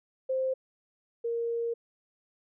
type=tone pair in turn; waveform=sine; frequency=523.3 / 466.1 Hz; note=C5 / A#4; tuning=0 / 0 cents; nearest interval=major second; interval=200 cents; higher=first; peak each=-26 / -28 dBFS; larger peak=first; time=0.29-0.54 / 1.24-1.74 s; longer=second; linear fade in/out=10 ms; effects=none